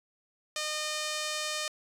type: tone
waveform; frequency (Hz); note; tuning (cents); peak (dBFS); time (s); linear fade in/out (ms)
5% pulse; 610; D#5; -34; -20; 0.56-1.68; 2
effects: resampled to 32000 Hz